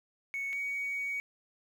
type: tone pair in turn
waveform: triangle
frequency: 2217 / 2247 Hz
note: C#7 / C#7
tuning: 0 / +23 cents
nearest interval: unison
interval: 23 cents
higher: second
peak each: -30 / -29 dBFS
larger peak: second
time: 0.34-0.53 / 0.53-1.2 s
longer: second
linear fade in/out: 0 ms
effects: tanh soft clip ceiling -29 dBFS + 10-bit

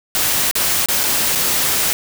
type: noise with dropouts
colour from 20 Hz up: white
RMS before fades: -17 dBFS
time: 0.15-1.93 s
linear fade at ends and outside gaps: 0 ms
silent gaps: 0.512-0.554 / 0.859-0.886 / 1.034-1.038 / 1.351-1.356 s
effects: none

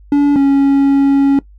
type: tone pair in turn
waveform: triangle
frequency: 286.6 / 277 Hz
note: D4 / C#4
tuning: -42 / -1 cents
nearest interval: minor second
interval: 59 cents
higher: first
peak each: -5 dBFS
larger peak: neither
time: 0.12-0.36 / 0.36-1.39 s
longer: second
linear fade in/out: 2 ms
effects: noise-tail reverb RT60 0.1 s tail -19 dB re dry + added 50 Hz sine -38 dBFS peak until 1.58 s

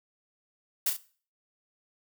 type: noise with echo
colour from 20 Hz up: blue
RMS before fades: -26 dBFS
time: 0.86-0.9 s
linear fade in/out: 5 ms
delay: 34 ms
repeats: 2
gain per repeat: -6 dB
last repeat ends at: 0.968 s
effects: noise-tail reverb RT60 0.4 s tail -17 dB re dry

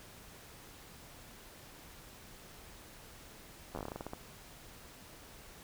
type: slowing click train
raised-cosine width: 1 ms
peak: -26 dBFS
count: 13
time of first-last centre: 3.75-4.134 s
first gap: 11 ms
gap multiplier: 1.18
effects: pink hiss -54 dBFS RMS until 5.63 s

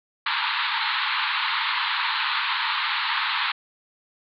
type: band-pass noise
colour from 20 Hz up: pink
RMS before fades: -25 dBFS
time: 0.26-3.52 s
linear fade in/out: 5 ms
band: 870 to 4300 Hz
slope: 96 dB/octave
effects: none

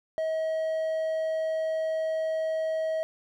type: tone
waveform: triangle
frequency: 638 Hz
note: D#5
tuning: 43 cents sharp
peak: -24 dBFS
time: 0.18-3.03 s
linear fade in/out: 0 ms
effects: none

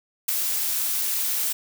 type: noise with ADSR envelope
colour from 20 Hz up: blue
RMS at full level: -20 dBFS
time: 0.28-1.53 s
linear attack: 10 ms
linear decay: 5 ms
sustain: -5 dB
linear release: 10 ms
effects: none

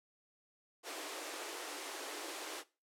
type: high-pass noise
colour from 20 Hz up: pink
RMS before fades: -44 dBFS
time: 0.83-2.64 s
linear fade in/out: 50 ms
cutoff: 290 Hz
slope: 96 dB/octave
effects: noise-tail reverb RT60 0.3 s tail -19 dB re dry + low-pass 11000 Hz 12 dB/octave

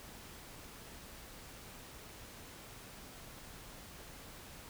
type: silence
effects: pink hiss -52 dBFS RMS until 4.69 s

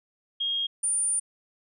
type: tone pair in turn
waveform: sine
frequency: 3252 / 9230 Hz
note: G#7 / D9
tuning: -37 / -31 cents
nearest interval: octave + tritone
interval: 1806 cents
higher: second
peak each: -25 / -23 dBFS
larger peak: second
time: 0.4-0.67 / 0.83-1.2 s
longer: second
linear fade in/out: 10 ms
effects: none

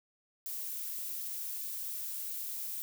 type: noise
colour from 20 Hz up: violet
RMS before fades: -39 dBFS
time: 0.46-2.82 s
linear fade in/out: 0 ms
effects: none

